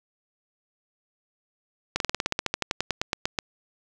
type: slowing click train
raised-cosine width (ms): 0.2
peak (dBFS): -7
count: 19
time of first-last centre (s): 1.96-3.388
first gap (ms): 42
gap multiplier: 1.07
effects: none